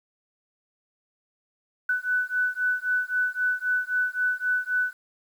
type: beating tone pair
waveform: sine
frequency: 1492 / 1495.8 Hz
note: F#6 / F#6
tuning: +14 / +18 cents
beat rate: 3.8 Hz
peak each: -26 dBFS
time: 1.89-4.93 s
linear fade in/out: 5 ms
effects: 9-bit